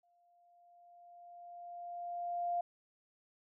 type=tone with exponential growth; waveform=sine; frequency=698.5 Hz; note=F5; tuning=in tune; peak=-31 dBFS; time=0.03-2.61 s; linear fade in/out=5 ms; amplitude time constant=560 ms; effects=none